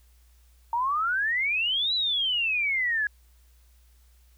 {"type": "exponential two-way sweep", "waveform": "sine", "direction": "up then down", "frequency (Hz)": [911, 4017, 1656], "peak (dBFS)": -23, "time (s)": [0.73, 3.07], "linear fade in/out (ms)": 2, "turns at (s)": 1.94, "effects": ["added 60 Hz sine -55 dBFS peak until 4.37 s", "white hiss -66 dBFS RMS until 4.37 s"]}